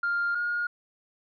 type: tone pair in turn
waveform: sine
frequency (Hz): 1400 / 1427.8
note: F6 / F6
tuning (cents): +4 / +38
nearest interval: unison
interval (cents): 34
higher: second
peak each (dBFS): -23 / -25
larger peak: first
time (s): 0.03-0.35 / 0.35-0.67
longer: neither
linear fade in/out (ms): 5
effects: tanh soft clip ceiling -21 dBFS